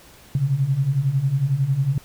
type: beating tone pair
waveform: sine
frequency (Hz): 129.3 / 140.3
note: C3 / C#3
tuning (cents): -20 / +21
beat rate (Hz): 11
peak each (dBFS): -23 / -19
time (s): 0.35-1.98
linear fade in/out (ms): 2
effects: pink hiss -48 dBFS RMS until 2.04 s